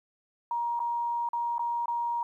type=tone with dropouts; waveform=sine; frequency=945 Hz; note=A#5; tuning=23 cents sharp; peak=-27 dBFS; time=0.51-2.23 s; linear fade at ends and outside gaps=2 ms; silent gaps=0.793-0.801 / 1.289-1.332 / 1.582-1.593 / 1.858-1.881 s; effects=11-bit